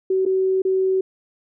sine tone with dropouts, 378.5 Hz, F#4, 39 cents sharp, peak -16 dBFS, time 0.1-1.01 s, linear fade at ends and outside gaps 5 ms, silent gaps 0.253-0.261 / 0.62-0.65 s, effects none

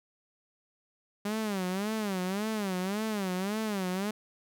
sawtooth tone with vibrato, 200.1 Hz, G3, 36 cents sharp, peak -26 dBFS, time 1.25-4.11 s, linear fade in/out 5 ms, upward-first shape sine, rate 1.8 Hz, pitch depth 170 cents each way, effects none

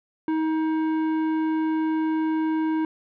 sine tone with tanh clipping, 316.4 Hz, D#4, 29 cents sharp, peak -23 dBFS, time 0.28-2.85 s, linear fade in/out 2 ms, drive 12 dB, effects none

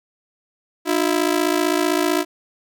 sawtooth ring-modulated tone, 330.4 Hz, E4, 4 cents sharp, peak -10 dBFS, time 0.85-2.25 s, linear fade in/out 50 ms, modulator 27.8 Hz, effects none

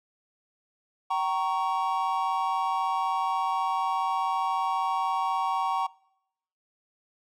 triangle chord, G diminished, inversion none, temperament equal with one note detuned, 768.3 / 932.3 / 1108.7 Hz, G5 / Bb5 / Db6, -35 / 0 / 0 cents, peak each -27 dBFS, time 1.1-5.87 s, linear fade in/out 10 ms, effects noise-tail reverb RT60 0.8 s tail -24 dB re dry

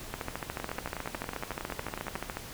two click trains, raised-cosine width 0.5 ms, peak -20 / -18 dBFS, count 18 / 32, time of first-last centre 0.6-2.16 / 0.14-2.37 s, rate 10.9 / 13.9 Hz, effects pink hiss -44 dBFS RMS until 2.53 s

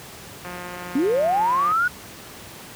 click train, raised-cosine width 0.5 ms, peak -20 dBFS, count 227, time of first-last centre 0.45-1.72 s, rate 178 Hz
sine linear sweep, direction up, 246.9 to 1480 Hz, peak -17 dBFS, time 0.95-1.88 s, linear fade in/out 5 ms
effects pink hiss -40 dBFS RMS until 2.75 s + high-pass 80 Hz 12 dB/octave

